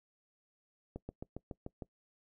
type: slowing click train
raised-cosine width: 2 ms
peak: -28 dBFS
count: 7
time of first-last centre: 0.96-1.822 s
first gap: 130 ms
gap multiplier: 1.04
effects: noise-tail reverb RT60 0.1 s tail -22 dB re dry